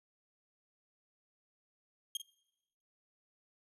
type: tone with echo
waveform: sawtooth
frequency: 3229 Hz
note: G#7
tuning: 49 cents flat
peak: -31 dBFS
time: 2.15-2.17 s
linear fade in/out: 2 ms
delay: 47 ms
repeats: 1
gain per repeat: -9 dB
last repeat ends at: 2.217 s
effects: noise-tail reverb RT60 1.0 s tail -23 dB re dry + resampled to 32000 Hz